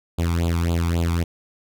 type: tone with flanger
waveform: sawtooth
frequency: 84.6 Hz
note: E2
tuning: 45 cents sharp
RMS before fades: -21 dBFS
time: 0.18-1.24 s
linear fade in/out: 10 ms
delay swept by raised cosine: 0.26 to 0.89 ms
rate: 3.7 Hz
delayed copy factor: +1
effects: none